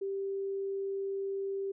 sine tone, 392 Hz, G4, in tune, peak -32 dBFS, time 0.01-1.72 s, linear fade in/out 10 ms, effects none

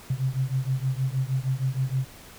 sine beating tone pair, 128.9 / 135.3 Hz, C3 / C#3, -26 / -42 cents, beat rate 6.4 Hz, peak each -26 / -27 dBFS, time 0.1-2.05 s, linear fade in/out 5 ms, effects pink hiss -47 dBFS RMS until 2.38 s

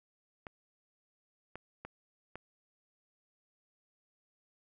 clicks, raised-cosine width 0.5 ms, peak -28 dBFS, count 4, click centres 0.468 / 1.556 / 1.85 / 2.356 s, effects none

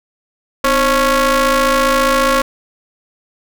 sawtooth ring-modulated tone, 281.8 Hz, C#4, 29 cents sharp, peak -4 dBFS, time 0.64-2.42 s, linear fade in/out 5 ms, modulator 818 Hz, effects none

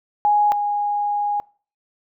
sine tone pair in turn, 830.6 / 823.9 Hz, G#5 / G#5, 0 / -14 cents, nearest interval unison, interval 14 cents, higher first, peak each -13 / -19 dBFS, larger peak first, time 0.25-0.52 / 0.52-1.4 s, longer second, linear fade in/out 0 ms, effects noise-tail reverb RT60 0.4 s tail -24 dB re dry

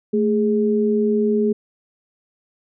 sine tone pair together, 220 / 415.3 Hz, A3 / G#4, 0 / 0 cents, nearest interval major seventh, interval 1100 cents, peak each -18 dBFS, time 0.13-1.53 s, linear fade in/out 10 ms, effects none

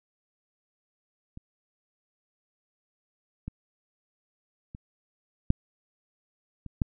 clicks, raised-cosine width 5 ms, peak -29 / -22 / -28 / -8 / -27 / -12 dBFS, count 6, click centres 1.374 / 3.48 / 4.749 / 5.504 / 6.663 / 6.818 s, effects none

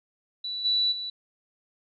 sine tone with level steps, 3951 Hz, B7, in tune, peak -30 / -21 / -31 dBFS, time 0.44-1.1 s, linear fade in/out 5 ms, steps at 0.64 / 0.91 s, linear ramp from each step 20 ms, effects none

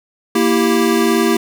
square chord, E diminished, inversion second, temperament equal, 233.1 / 329.6 / 392 Hz, Bb3 / E4 / G4, 0 / 0 / 0 cents, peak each -17 dBFS, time 0.35-1.37 s, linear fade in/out 5 ms, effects none

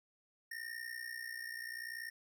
square ring-modulated tone, 1833 Hz, A#6, 30 cents flat, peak -40 dBFS, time 0.51-2.1 s, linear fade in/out 5 ms, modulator 30.3 Hz, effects none

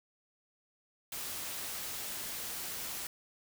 white noise, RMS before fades -40 dBFS, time 1.12-3.07 s, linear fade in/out 2 ms, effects none

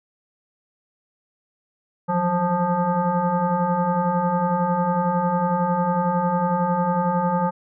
sine tone with frequency modulation, 529 Hz, C5, 19 cents sharp, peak -18 dBFS, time 2.08-7.51 s, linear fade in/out 20 ms, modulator 349 Hz, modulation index 1.7, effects none

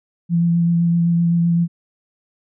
sine tone with vibrato, 170 Hz, F3, 46 cents flat, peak -13 dBFS, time 0.29-1.68 s, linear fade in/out 50 ms, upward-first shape sine, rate 7.8 Hz, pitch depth 14 cents each way, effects none

